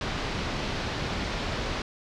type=low-pass noise; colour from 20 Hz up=pink; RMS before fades=-31 dBFS; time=0.01-1.82 s; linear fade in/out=2 ms; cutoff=5000 Hz; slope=24 dB/octave; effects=none